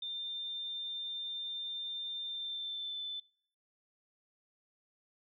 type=tone with pitch glide; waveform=sine; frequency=3595 to 3521 Hz; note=A7 to A7; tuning=+36 to 0 cents; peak=-37 dBFS; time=0.02-3.2 s; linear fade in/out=5 ms; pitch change=-36 cents; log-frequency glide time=2.24-3.01 s; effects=noise-tail reverb RT60 0.6 s tail -25 dB re dry